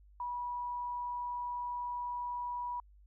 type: tone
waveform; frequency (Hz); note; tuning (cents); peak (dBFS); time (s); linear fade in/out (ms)
sine; 974; B5; -24; -35; 0.2-2.8; 2
effects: added 50 Hz sine -57 dBFS peak until 3.06 s